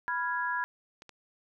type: chord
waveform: sine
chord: F diminished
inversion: second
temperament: equal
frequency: 987.8 / 1396.9 / 1661.2 Hz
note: Cb6 / F6 / Ab6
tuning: 0 / 0 / 0 cents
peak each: -32 / -37 / -32 dBFS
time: 0.08-0.64 s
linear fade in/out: 0 ms
type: clicks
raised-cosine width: 0.2 ms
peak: -30 dBFS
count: 2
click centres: 1.021 / 1.093 s
effects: none